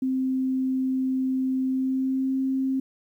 sine tone with pitch glide, 261.1 to 265.2 Hz, C4 to C4, -3 to +23 cents, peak -22 dBFS, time 0.02-2.8 s, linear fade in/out 5 ms, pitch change +26 cents, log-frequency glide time 1.67-2.36 s, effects 10-bit

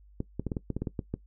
clicks, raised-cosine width 3 ms, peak -18 dBFS, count 11, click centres 0.204 / 0.396 / 0.467 / 0.518 / 0.568 / 0.703 / 0.766 / 0.82 / 0.872 / 0.992 / 1.14 s, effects noise-tail reverb RT60 0.1 s tail -18 dB re dry + added 50 Hz sine -53 dBFS peak until 1.26 s

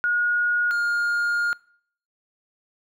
sine / triangle tone pair in turn, 1442 / 1417.2 Hz, F#6 / F6, -45 / +25 cents, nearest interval unison, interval 30 cents, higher first, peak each -19 dBFS, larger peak neither, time 0.04-0.71 / 0.71-1.53 s, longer second, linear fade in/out 0 ms, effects noise-tail reverb RT60 0.6 s tail -24 dB re dry

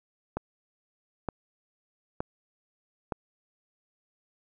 click train, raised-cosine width 1 ms, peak -16 dBFS, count 4, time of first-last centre 0.37-3.122 s, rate 1.09 Hz, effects none

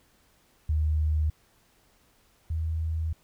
sine tone pair in turn, 77 / 80.32 Hz, D#2 / E2, -17 / -44 cents, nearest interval minor second, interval 73 cents, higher second, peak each -22 / -26 dBFS, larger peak first, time 0.69-1.3 / 2.5-3.13 s, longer second, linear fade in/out 5 ms, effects pink hiss -64 dBFS RMS until 3.23 s

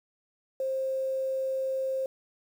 sine tone, 529 Hz, C5, 19 cents sharp, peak -27 dBFS, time 0.6-2.06 s, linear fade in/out 2 ms, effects 9-bit

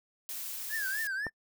blue noise, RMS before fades -39 dBFS, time 0.29-1.07 s, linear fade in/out 0 ms
triangle tone with vibrato, 1655 Hz, G#6, 6 cents flat, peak -30 dBFS, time 0.69-1.3 s, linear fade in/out 50 ms, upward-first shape triangle, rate 3.9 Hz, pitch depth 170 cents each way
click, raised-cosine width 1 ms, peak -23 dBFS, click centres 1.267 s
effects noise-tail reverb RT60 0.1 s tail -26 dB re dry

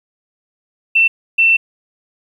sine tone bursts at uneven times, 2685 Hz, E7, 31 cents sharp, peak -8 dBFS, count 2, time 0.95-1.08 / 1.38-1.57 s, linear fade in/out 10 ms, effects 8-bit

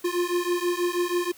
square beating tone pair, 349.2 / 355.4 Hz, F4 / F4, 0 / +30 cents, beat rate 6.2 Hz, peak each -27 dBFS, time 0.04-1.32 s, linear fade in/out 10 ms, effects white hiss -51 dBFS RMS until 1.37 s

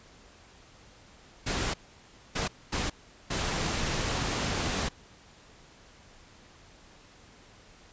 pink noise bursts at uneven times, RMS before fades -30 dBFS, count 4, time 1.46-1.74 / 2.35-2.48 / 2.72-2.9 / 3.3-4.89 s, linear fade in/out 10 ms, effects pink hiss -55 dBFS RMS until 7.92 s + resampled to 16000 Hz

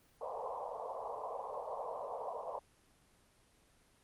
pink band-pass noise, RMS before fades -42 dBFS, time 0.21-2.59 s, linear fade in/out 2 ms, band 450 to 1100 Hz, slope 96 dB/octave, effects pink hiss -68 dBFS RMS until 4.03 s + Opus 24 kbps

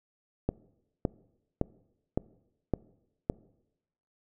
click train, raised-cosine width 2 ms, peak -13 dBFS, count 6, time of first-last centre 0.49-3.299 s, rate 1.78 Hz, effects noise-tail reverb RT60 0.9 s tail -22 dB re dry

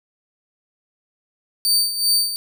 sawtooth tone with tremolo, 4600 Hz, D8, 37 cents flat, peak -11 dBFS, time 1.65-2.36 s, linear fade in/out 0 ms, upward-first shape sine, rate 2.6 Hz, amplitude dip 70%, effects none

